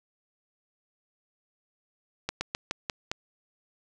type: slowing click train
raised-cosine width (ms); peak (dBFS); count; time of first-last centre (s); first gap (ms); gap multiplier
0.2; -12; 6; 2.29-3.115; 120; 1.16
effects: none